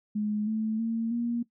sine tone with pitch steps, 210.5 / 218.8 / 227.4 / 236.4 Hz, G#3 / A3 / A#3 / A#3, +24 / -9 / -43 / +24 cents, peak -26 dBFS, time 0.15-1.43 s, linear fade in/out 10 ms, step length 320 ms, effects noise-tail reverb RT60 0.1 s tail -17 dB re dry

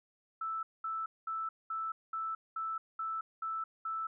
sine tone bursts, 1318.5 Hz, E6, in tune, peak -34 dBFS, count 9, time 0.41-4.07 s, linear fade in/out 5 ms, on 220 ms, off 210 ms, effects none

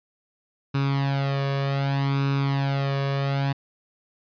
sawtooth tone with flanger, 138.4 Hz, C#3, 2 cents flat, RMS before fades -24 dBFS, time 0.74-3.53 s, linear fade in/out 10 ms, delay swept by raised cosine 0.77 to 1.77 ms, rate 0.65 Hz, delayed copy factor +0.7, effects resampled to 11025 Hz

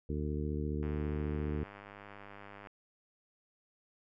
harmonic tone, 74.7 Hz, D2, 30 cents sharp, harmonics 1 / 2 / 3 / 4 / 5 / 6, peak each -36 / -39 / -41 / -42 / -43 / -44 dBFS, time 0.09-1.64 s, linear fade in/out 5 ms
click train, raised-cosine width 0.5 ms, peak -34 dBFS, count 187, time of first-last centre 0.83-2.672 s, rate 101 Hz
effects none

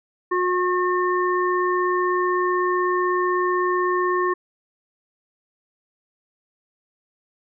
harmonic tone, 361.6 Hz, F#4, 40 cents flat, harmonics 1 / 3 / 5, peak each -21 / -22 / -28 dBFS, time 0.31-4.34 s, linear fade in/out 10 ms, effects none

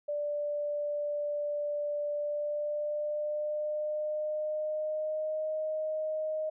sine tone with pitch glide, 587.3 to 622.2 Hz, D5 to D#5, 0 to 0 cents, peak -30 dBFS, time 0.08-6.5 s, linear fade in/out 10 ms, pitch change +100 cents, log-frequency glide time 2.11-5.47 s, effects none

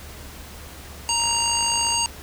harmonic tone, 932.3 Hz, A#5, in tune, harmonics 1 / 3 / 5 / 7 / 9, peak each -26 / -26 / -26 / -26 / -26 dBFS, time 1.09-2.06 s, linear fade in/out 0 ms
click train, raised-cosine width 0.5 ms, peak -22 dBFS, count 41, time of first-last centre 1.2-1.942 s, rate 53.9 Hz
effects added 72 Hz sine -41 dBFS peak until 2.22 s + pink hiss -41 dBFS RMS until 2.22 s

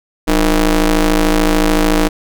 sawtooth ring-modulated tone, 164.8 Hz, E3, in tune, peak -3 dBFS, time 0.27-2.09 s, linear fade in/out 20 ms, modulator 138 Hz, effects none

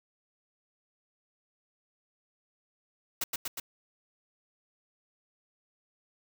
white noise with echo, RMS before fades -31 dBFS, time 3.21-3.24 s, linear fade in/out 5 ms, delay 120 ms, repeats 3, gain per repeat -2 dB, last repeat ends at 3.6 s, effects none

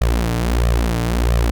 sawtooth tone with flanger, 58.3 Hz, A#1, 1 cent sharp, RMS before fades -17 dBFS, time 0.01-1.51 s, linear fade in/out 5 ms, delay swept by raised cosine 1.6 to 6.8 ms, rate 1.5 Hz, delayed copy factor +0.95, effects none

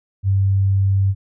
sine tone, 97.5 Hz, G2, 9 cents flat, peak -13 dBFS, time 0.23-1.15 s, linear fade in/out 50 ms, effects none

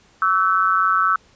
sine tone with amplitude modulation, 1318.5 Hz, E6, in tune, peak -10 dBFS, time 0.22-1.16 s, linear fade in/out 2 ms, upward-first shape sine, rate 184 Hz, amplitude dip 100%, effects pink hiss -54 dBFS RMS until 1.35 s + resampled to 16000 Hz

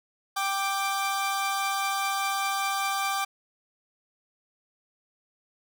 sawtooth tone pair together, 784 / 1178.5 Hz, G5 / D6, 0 / +6 cents, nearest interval perfect fifth, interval 706 cents, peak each -25 dBFS, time 0.36-3.25 s, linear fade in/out 10 ms, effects none

